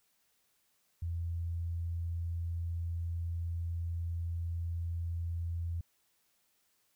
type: tone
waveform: sine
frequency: 84.6 Hz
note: E2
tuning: 45 cents sharp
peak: -33 dBFS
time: 1.02-5.81 s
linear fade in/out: 5 ms
effects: white hiss -74 dBFS RMS until 6.95 s